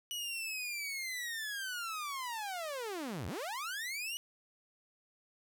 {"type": "linear two-way sweep", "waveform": "sawtooth", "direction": "down then up", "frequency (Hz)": [2948, 72.8, 2948], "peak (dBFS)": -34, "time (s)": [0.11, 4.17], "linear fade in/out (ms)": 0, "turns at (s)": 3.27, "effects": []}